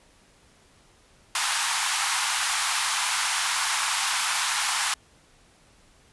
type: high-pass noise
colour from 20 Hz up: pink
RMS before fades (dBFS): -25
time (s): 1.35-4.94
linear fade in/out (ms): 2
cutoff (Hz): 840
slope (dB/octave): 48
effects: pink hiss -58 dBFS RMS until 6.12 s + resampled to 24000 Hz